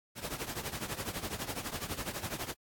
pink noise with tremolo, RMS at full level -35 dBFS, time 0.15-2.55 s, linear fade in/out 50 ms, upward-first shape triangle, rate 12 Hz, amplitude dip 85%, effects high-pass 60 Hz 12 dB/octave + AAC 64 kbps

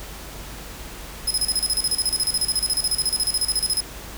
20% pulse tone with tremolo, 5100 Hz, D#8, 42 cents sharp, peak -13 dBFS, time 1.27-3.81 s, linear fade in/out 10 ms, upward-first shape square, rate 14 Hz, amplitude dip 80%, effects added 50 Hz sine -39 dBFS peak until 4.17 s + pink hiss -38 dBFS RMS until 4.17 s

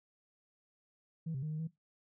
sine tone with pitch steps, 162.4 / 132.8 / 153.9 / 154.9 / 161.4 Hz, E3 / C3 / D#3 / D#3 / E3, -26 / +26 / -19 / -7 / -36 cents, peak -34 dBFS, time 1.26-1.675 s, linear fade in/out 10 ms, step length 83 ms, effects noise-tail reverb RT60 0.2 s tail -19 dB re dry + tanh soft clip ceiling -32 dBFS

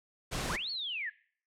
pink noise, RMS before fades -35 dBFS, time 0.31-0.57 s, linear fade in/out 20 ms
sine linear two-way sweep, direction up then down, 790 to 4493 to 1635 Hz, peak -34 dBFS, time 0.49-1.1 s, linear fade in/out 10 ms, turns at 0.7 s
effects noise-tail reverb RT60 0.5 s tail -20 dB re dry + low-pass 9000 Hz 12 dB/octave

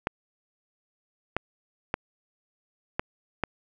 clicks, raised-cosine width 0.5 ms, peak -10 dBFS, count 5, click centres 0.071 / 1.366 / 1.941 / 2.995 / 3.437 s, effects none

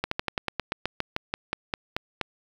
slowing click train, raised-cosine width 0.3 ms, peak -10 dBFS, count 16, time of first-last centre 0.04-2.213 s, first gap 74 ms, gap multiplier 1.09, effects 7-bit

